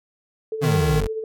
sine tone with tremolo, 440 Hz, A4, in tune, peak -23 dBFS, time 0.52-1.24 s, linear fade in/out 2 ms, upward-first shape sine, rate 14 Hz, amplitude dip 50%
30% pulse exponential sweep, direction down, 145.9 to 41.11 Hz, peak -19 dBFS, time 0.61-1.08 s, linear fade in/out 20 ms
square tone, 153.8 Hz, D#3, 20 cents flat, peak -19 dBFS, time 0.63-1.01 s, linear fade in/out 10 ms
effects none

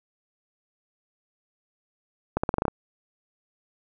accelerating click train, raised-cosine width 1 ms, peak -9 dBFS, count 8, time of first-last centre 2.37-2.681 s, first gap 65 ms, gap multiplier 0.87, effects none

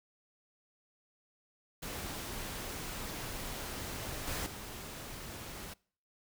pink noise with level steps, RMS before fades -41 / -37 / -45 dBFS, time 1.82-5.74 s, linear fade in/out 10 ms, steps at 4.27 / 4.46 s, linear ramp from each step 5 ms, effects noise-tail reverb RT60 0.5 s tail -25 dB re dry

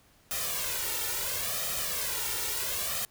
white noise with flanger, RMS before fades -32 dBFS, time 0.31-3.05 s, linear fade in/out 0 ms, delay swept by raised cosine 1.6 to 2.2 ms, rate 0.73 Hz, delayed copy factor +0.8, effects pink hiss -62 dBFS RMS until 3.1 s

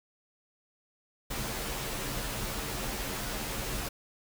pink noise with comb filter, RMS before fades -35 dBFS, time 1.3-3.89 s, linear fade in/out 10 ms, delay 12 ms, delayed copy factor -0.8, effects none

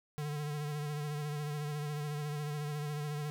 square tone with vibrato, 148.3 Hz, D3, 17 cents sharp, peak -36 dBFS, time 0.18-3.3 s, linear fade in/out 0 ms, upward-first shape sine, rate 14 Hz, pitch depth 36 cents each way, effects none

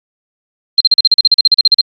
sine tone bursts, 4166 Hz, C8, 8 cents flat, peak -3 dBFS, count 16, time 0.78-1.81 s, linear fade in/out 2 ms, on 25 ms, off 42 ms, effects Opus 48 kbps

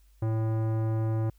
sine tone with tanh clipping, 111 Hz, A2, 16 cents sharp, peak -27 dBFS, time 0.22-1.3 s, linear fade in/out 5 ms, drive 17 dB, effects added 50 Hz sine -56 dBFS peak until 1.38 s + white hiss -70 dBFS RMS until 1.38 s

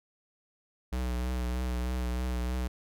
square tone with vibrato, 61.9 Hz, B1, 5 cents sharp, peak -30 dBFS, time 0.92-2.68 s, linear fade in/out 10 ms, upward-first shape triangle, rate 3.2 Hz, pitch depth 40 cents each way, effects none

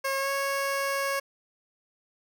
15% pulse tone with pitch glide, 542 to 551.8 Hz, C#5 to C#5, -39 to -8 cents, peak -20 dBFS, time 0.04-1.2 s, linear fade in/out 10 ms, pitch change +31 cents, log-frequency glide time 0.18-0.3 s, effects none

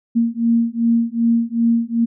sine beating tone pair, 230.7 / 233.3 Hz, A#3 / A#3, -18 / +2 cents, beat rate 2.6 Hz, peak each -17 dBFS, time 0.15-2.06 s, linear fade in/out 20 ms, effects none

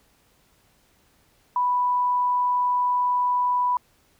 sine tone, 987.8 Hz, B5, in tune, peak -19 dBFS, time 1.56-3.77 s, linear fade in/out 2 ms, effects pink hiss -62 dBFS RMS until 4.19 s

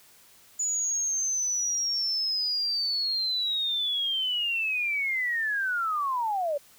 sine linear sweep, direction down, 6950 to 554.4 Hz, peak -25 dBFS, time 0.59-6.58 s, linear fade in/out 10 ms, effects white hiss -56 dBFS RMS until 6.78 s

